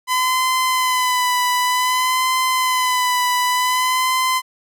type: tone with vibrato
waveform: sawtooth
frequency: 1010 Hz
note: B5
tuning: 39 cents sharp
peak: -12 dBFS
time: 0.07-4.42 s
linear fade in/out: 50 ms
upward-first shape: sine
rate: 0.54 Hz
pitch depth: 33 cents each way
effects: none